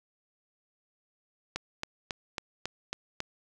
click train, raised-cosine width 0.2 ms, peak -15 dBFS, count 7, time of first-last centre 1.56-3.204 s, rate 3.65 Hz, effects none

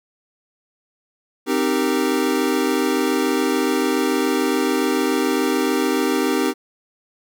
square chord, C minor seventh, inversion none, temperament equal with one note detuned, 261.6 / 308.6 / 392 / 466.2 Hz, C4 / Eb4 / G4 / Bb4, 0 / -14 / 0 / 0 cents, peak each -23 / -23 / -23 / -27 dBFS, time 1.46-6.54 s, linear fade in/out 50 ms, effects none

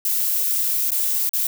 violet noise with dropouts, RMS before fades -21 dBFS, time 0.05-1.47 s, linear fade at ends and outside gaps 2 ms, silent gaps 0.906-0.917 / 1.293-1.334 s, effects none

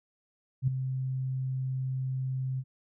sine tone with ADSR envelope, 130.81 Hz, C3, in tune, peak -20 dBFS, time 0.62-2.64 s, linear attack 56 ms, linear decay 6 ms, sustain -9 dB, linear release 52 ms, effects none

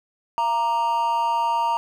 triangle tone with amplitude modulation, 932.3 Hz, A#5, in tune, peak -14 dBFS, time 0.38-1.77 s, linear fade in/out 0 ms, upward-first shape sine, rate 251 Hz, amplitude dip 70%, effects none

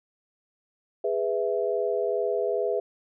sine chord, E major, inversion first, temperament just, 412 / 494.4 / 659.3 Hz, G#4 / B4 / E5, -14 / +2 / 0 cents, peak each -27 / -28 / -29 dBFS, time 1.04-2.8 s, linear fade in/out 5 ms, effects none

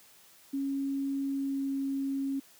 sine tone with pitch glide, 275.1 to 273.2 Hz, C#4 to C#4, -13 to -25 cents, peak -29 dBFS, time 0.53-2.4 s, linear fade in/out 10 ms, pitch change -12 cents, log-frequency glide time 1.27-1.77 s, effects white hiss -58 dBFS RMS until 2.59 s + high-pass 100 Hz 12 dB/octave

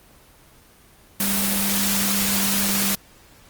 sine tone in noise, 198.6 Hz, G3, 23 cents sharp, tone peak -25 dBFS, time 1.2-2.95 s, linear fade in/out 2 ms, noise white, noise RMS -22 dBFS, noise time 1.2-2.95 s, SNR -6 dB, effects pink hiss -51 dBFS RMS until 3.49 s + Opus 24 kbps

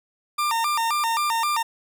40% pulse tone with vibrato, 1044 Hz, C6, 4 cents flat, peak -20 dBFS, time 0.38-1.63 s, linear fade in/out 10 ms, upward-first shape square, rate 3.8 Hz, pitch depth 230 cents each way, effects none

